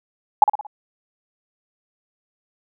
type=tone with echo; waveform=sine; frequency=840 Hz; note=G#5; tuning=19 cents sharp; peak=-5 dBFS; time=0.42-0.44 s; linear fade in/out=2 ms; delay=57 ms; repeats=4; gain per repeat=-7 dB; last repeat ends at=0.668 s; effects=none